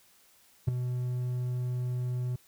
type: tone with ADSR envelope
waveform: triangle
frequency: 124.5 Hz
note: B2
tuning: 14 cents sharp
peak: -17 dBFS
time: 0.67-2.36 s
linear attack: 14 ms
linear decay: 8 ms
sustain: -10 dB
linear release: 6 ms
effects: white hiss -62 dBFS RMS until 2.47 s

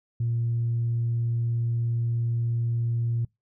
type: tone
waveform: sine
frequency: 117.1 Hz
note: A#2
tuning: 8 cents sharp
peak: -22 dBFS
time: 0.2-3.25 s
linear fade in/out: 5 ms
effects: noise-tail reverb RT60 0.2 s tail -26 dB re dry + tanh soft clip ceiling -19 dBFS

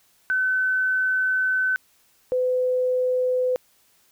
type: tone pair in turn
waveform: sine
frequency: 1518 / 505.4 Hz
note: F#6 / B4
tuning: +44 / +40 cents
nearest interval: octave + perfect fifth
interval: 1904 cents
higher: first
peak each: -19 dBFS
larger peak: neither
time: 0.3-1.76 / 2.32-3.56 s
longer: first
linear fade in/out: 0 ms
effects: white hiss -61 dBFS RMS until 4.11 s

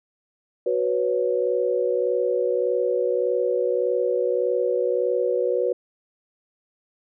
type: chord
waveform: sine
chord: F# suspended fourth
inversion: none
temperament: just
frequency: 370 / 493.3 / 555 Hz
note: F#4 / B4 / C#5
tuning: 0 / -2 / +2 cents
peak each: -25 / -22 / -26 dBFS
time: 0.66-5.73 s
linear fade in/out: 5 ms
effects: none

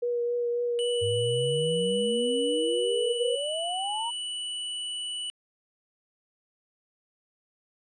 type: tone with vibrato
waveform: sine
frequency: 479.4 Hz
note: A#4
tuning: 48 cents sharp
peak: -25 dBFS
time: 0.02-3.36 s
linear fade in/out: 10 ms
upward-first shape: triangle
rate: 3.7 Hz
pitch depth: 17 cents each way
type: tone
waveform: square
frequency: 2960 Hz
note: F#7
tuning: in tune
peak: -32 dBFS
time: 0.79-5.3 s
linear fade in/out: 0 ms
type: exponential sweep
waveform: sine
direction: up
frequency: 98 to 956 Hz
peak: -30 dBFS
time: 1.01-4.11 s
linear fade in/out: 20 ms
effects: resampled to 24000 Hz

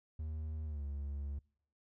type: tone with pitch glide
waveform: triangle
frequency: 77.78 to 70.91 Hz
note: D#2 to C#2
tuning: 0 to +40 cents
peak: -36 dBFS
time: 0.19-1.39 s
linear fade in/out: 5 ms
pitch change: -160 cents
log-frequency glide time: 0.65-0.83 s
effects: noise-tail reverb RT60 0.6 s tail -25 dB re dry

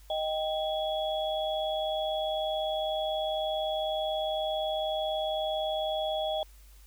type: tone cluster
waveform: sine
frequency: 625 / 783 / 3356 Hz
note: D#5 / G5 / G#7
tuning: +8 / -2 / +17 cents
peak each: -30 / -34 / -36 dBFS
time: 0.1-6.43 s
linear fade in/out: 2 ms
effects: added 50 Hz sine -51 dBFS peak until 6.86 s + white hiss -61 dBFS RMS until 6.86 s

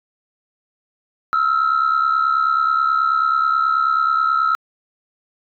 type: tone pair together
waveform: sine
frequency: 1299 / 1368.3 Hz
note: E6 / F6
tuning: -26 / -36 cents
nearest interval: minor second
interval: 90 cents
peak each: -15 / -17 dBFS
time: 1.33-4.55 s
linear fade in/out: 0 ms
effects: tanh soft clip ceiling -10 dBFS

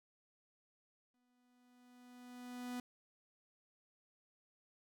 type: tone with exponential growth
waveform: 45% pulse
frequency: 247.1 Hz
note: B3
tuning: 1 cent sharp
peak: -40 dBFS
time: 1.14-2.8 s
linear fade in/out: 2 ms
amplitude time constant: 360 ms
effects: none

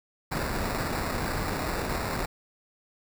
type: noise with sample-and-hold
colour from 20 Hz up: pink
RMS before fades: -30 dBFS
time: 0.31-2.26 s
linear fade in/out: 10 ms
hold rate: 3150 Hz
effects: none

